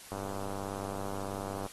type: click train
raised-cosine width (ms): 1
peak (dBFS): -25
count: 153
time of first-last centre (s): 0.12-1.663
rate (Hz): 98.5
effects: white hiss -50 dBFS RMS until 1.72 s + AAC 32 kbps